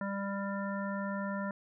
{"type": "harmonic tone", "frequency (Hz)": 198.3, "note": "G3", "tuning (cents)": 20, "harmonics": [1, 3, 5, 7, 9], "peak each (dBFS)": [-35, -40, -42, -43, -45], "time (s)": [0.01, 1.51], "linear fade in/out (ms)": 2, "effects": []}